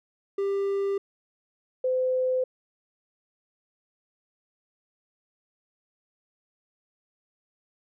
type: tone pair in turn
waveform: triangle / sine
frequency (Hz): 396.1 / 512.1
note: G4 / C5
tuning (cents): +18 / -37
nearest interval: major third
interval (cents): 445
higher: second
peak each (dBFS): -22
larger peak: neither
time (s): 0.38-0.98 / 1.84-2.44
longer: neither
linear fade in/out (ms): 5
effects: none